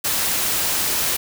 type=noise; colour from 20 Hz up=white; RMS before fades=-21 dBFS; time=0.04-1.17 s; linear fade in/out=10 ms; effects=none